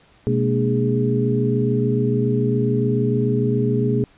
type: tone cluster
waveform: sine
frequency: 125.6 / 208.7 / 235.7 / 295 / 412.8 Hz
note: B2 / G#3 / A#3 / D4 / G#4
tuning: +30 / +9 / +19 / +8 / -10 cents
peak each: -20 / -25 / -23 / -28 / -22 dBFS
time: 0.27-4.04 s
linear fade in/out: 0 ms
effects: pink hiss -54 dBFS RMS until 4.17 s + resampled to 8000 Hz